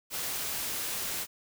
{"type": "noise", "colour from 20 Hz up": "white", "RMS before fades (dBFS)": -34, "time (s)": [0.1, 1.27], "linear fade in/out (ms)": 50, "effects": []}